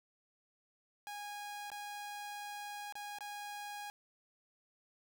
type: tone with dropouts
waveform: sawtooth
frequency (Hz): 823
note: G#5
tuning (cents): -16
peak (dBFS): -39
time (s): 1.07-3.9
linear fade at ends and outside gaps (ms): 0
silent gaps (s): 1.702-1.717 / 2.924-2.954 / 3.186-3.207
effects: none